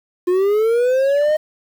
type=linear sweep; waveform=triangle; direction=up; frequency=352 to 622.3 Hz; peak=-11 dBFS; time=0.27-1.37 s; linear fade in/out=10 ms; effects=7-bit